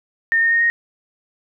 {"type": "tone with pitch steps", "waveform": "sine", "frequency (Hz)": [1823, 1836.7, 1850.6, 1864.5], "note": ["A#6", "A#6", "A#6", "A#6"], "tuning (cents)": [-39, -26, -13, 0], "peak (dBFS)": -13, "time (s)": [0.32, 0.7], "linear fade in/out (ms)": 0, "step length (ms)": 95, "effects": []}